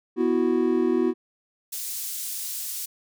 triangle chord, B suspended fourth, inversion none, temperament equal, 246.9 / 329.6 / 370 Hz, B3 / E4 / F#4, 0 / 0 / 0 cents, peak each -23 / -22 / -21 dBFS, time 0.16-1.14 s, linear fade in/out 50 ms
pink high-pass noise, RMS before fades -32 dBFS, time 1.72-2.86 s, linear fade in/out 10 ms, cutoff 7200 Hz, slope 12 dB/octave
effects none

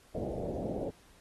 white low-pass noise, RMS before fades -36 dBFS, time 0.14-0.91 s, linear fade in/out 20 ms, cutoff 660 Hz, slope 48 dB/octave, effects pink hiss -62 dBFS RMS until 1.2 s + AAC 32 kbps

